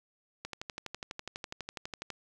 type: click train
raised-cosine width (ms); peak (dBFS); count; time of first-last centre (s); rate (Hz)
0.2; -21; 21; 0.45-2.103; 12.1
effects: none